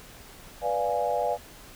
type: chord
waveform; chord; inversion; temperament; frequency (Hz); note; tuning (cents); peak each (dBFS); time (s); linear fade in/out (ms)
sine; B diminished seventh; none; equal; 493.9 / 587.3 / 698.5 / 830.6; B4 / D5 / F5 / Ab5; 0 / 0 / 0 / 0; -30 / -29 / -29 / -30; 0.61-1.38; 50
effects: pink hiss -48 dBFS RMS until 1.75 s